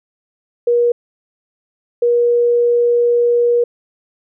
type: tone bursts at uneven times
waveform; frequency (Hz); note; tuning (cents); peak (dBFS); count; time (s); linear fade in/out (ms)
sine; 477.9; A#4; +43; -10; 2; 0.67-0.92 / 2.02-3.64; 5
effects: none